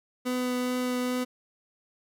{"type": "tone with vibrato", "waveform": "30% pulse", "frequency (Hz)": 250, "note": "B3", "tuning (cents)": 21, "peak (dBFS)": -24, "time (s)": [0.25, 1.25], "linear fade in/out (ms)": 20, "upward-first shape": "triangle", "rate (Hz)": 2.4, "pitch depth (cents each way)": 9, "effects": []}